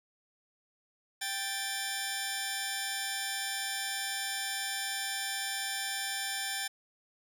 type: tone pair together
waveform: 10% pulse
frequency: 784 / 1761.5 Hz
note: G5 / A6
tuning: 0 / +1 cents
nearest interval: octave + major second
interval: 1401 cents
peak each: -29 / -26 dBFS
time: 1.21-6.68 s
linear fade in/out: 10 ms
effects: none